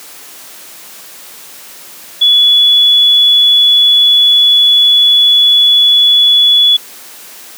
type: tone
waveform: sine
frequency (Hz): 3412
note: G#7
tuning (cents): +46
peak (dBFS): -4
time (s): 2.21-6.77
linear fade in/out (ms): 10
effects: white hiss -33 dBFS RMS until 7.57 s + high-pass 200 Hz 12 dB/octave